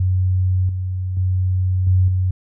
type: tone with level steps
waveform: sine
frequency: 92.5 Hz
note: F#2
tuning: in tune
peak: -14 / -20 / -15 / -11 / -15 dBFS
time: 0-2.31 s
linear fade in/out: 5 ms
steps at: 0.69 / 1.17 / 1.87 / 2.08 s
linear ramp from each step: 2 ms
effects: none